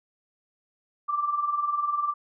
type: tone with tremolo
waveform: sine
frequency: 1174.7 Hz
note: D6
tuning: in tune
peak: -21 dBFS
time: 1.08-2.14 s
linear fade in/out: 20 ms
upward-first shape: sine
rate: 20 Hz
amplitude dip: 65%
effects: none